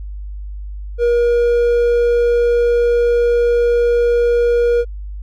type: tone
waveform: triangle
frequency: 476.1 Hz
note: A#4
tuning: 37 cents sharp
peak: -9 dBFS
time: 0.98-4.85 s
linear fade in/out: 50 ms
effects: added 50 Hz sine -25 dBFS peak until 5.22 s